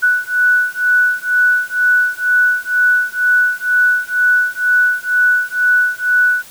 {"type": "beating tone pair", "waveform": "sine", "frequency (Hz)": [1480, 1482.1], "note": ["F#6", "F#6"], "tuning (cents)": [0, 2], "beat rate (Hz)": 2.1, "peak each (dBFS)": -14, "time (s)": [0.02, 6.43], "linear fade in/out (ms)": 20, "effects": ["white hiss -39 dBFS RMS until 6.5 s"]}